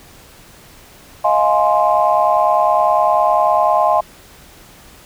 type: chord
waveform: sine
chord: F minor seventh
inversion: third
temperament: just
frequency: 628.6 / 698.5 / 838.1 / 1047.7 Hz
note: Eb5 / F5 / Ab5 / C6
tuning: +18 / 0 / +16 / +2 cents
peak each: -16 dBFS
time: 1.24-4.01 s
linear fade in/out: 10 ms
effects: tanh soft clip ceiling 0 dBFS + pink hiss -43 dBFS RMS until 5.05 s